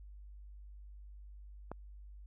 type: click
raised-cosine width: 1 ms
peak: -27 dBFS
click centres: 1.716 s
effects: added 50 Hz sine -49 dBFS peak until 2.26 s